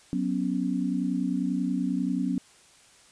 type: chord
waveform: sine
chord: F# suspended fourth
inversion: none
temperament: equal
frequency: 185 / 246.9 / 277.2 Hz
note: F#3 / B3 / C#4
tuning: 0 / 0 / 0 cents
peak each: -29 dBFS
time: 0.13-2.38 s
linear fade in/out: 0 ms
effects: white hiss -56 dBFS RMS until 3.11 s + resampled to 22050 Hz